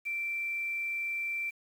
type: tone with quantisation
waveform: sine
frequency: 2346 Hz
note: D7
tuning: 2 cents flat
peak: -31 dBFS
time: 0.05-1.51 s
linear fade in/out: 20 ms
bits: 9
effects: none